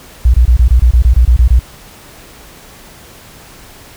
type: tone bursts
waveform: sine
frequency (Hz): 60.1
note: B1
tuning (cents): -46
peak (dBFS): -3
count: 12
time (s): 0.25-1.593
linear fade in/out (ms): 5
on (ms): 89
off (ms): 25
effects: pink hiss -37 dBFS RMS until 3.96 s